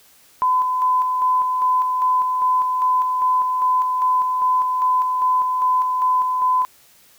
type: tone with tremolo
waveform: sine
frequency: 1012 Hz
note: B5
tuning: 42 cents sharp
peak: -14 dBFS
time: 0.42-6.65 s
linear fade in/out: 0 ms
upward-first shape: square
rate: 2.5 Hz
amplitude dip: 35%
effects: white hiss -52 dBFS RMS until 7.18 s